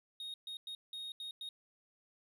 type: tone bursts at uneven times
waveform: triangle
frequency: 3729 Hz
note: A#7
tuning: in tune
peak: -40 dBFS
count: 6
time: 0.2-0.34 / 0.47-0.57 / 0.67-0.75 / 0.93-1.12 / 1.2-1.31 / 1.41-1.49 s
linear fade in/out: 2 ms
effects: none